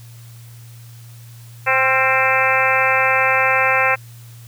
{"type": "harmonic tone with a mistuned harmonic", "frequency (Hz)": 262.5, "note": "C4", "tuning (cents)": 6, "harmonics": [2, 3, 4, 5, 6, 7, 8, 9, 10], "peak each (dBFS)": [-22, -22, -22, -22, -22, -22, -22, -22, -22], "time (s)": [1.66, 3.96], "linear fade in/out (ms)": 20, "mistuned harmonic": 5, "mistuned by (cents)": 42, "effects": ["added 117 Hz sine -37 dBFS peak until 4.47 s", "white hiss -48 dBFS RMS until 4.47 s"]}